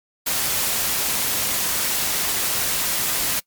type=noise; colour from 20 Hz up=white; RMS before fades=-22 dBFS; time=0.26-3.4 s; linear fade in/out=10 ms; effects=noise-tail reverb RT60 0.1 s tail -23 dB re dry + MP3 96 kbps